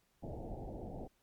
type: low-pass noise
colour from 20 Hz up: pink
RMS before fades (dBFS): -44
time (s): 0.22-1.08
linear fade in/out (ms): 20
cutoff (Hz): 840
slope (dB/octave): 96
effects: pink hiss -75 dBFS RMS until 1.22 s + MP3 96 kbps